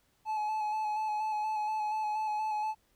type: tone with vibrato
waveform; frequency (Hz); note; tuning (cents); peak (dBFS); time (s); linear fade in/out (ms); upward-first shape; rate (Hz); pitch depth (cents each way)
triangle; 857; A5; -46; -28; 0.25-2.75; 50; square; 4.2; 21
effects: pink hiss -71 dBFS RMS until 2.95 s